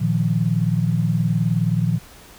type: chord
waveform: sine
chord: Bb suspended fourth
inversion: none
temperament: equal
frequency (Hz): 116.54 / 155.56 / 174.61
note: Bb2 / Eb3 / F3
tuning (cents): 0 / 0 / 0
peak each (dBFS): -21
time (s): 0-1.99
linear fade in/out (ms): 20
effects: pink hiss -45 dBFS RMS until 2.38 s